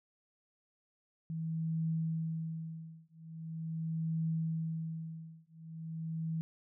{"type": "tone with tremolo", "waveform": "sine", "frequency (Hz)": 161.8, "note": "E3", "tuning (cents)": -32, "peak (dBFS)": -30, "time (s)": [1.3, 6.41], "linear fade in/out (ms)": 0, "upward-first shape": "triangle", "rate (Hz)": 0.42, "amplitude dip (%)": 100, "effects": []}